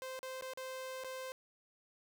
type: tone with dropouts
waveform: sawtooth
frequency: 520 Hz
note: C5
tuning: 11 cents flat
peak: -38 dBFS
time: 0.02-1.32 s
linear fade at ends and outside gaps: 0 ms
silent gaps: 0.191-0.23 / 0.411-0.423 / 0.535-0.574 / 1.037-1.045 s
effects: none